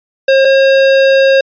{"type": "tone pair in turn", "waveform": "square", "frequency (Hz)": [537, 539.4], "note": ["C5", "C#5"], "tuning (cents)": [45, -47], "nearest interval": "unison", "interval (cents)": 8, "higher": "second", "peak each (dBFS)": -6, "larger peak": "neither", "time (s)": [[0.28, 0.45], [0.45, 1.41]], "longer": "second", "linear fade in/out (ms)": 5, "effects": ["resampled to 11025 Hz"]}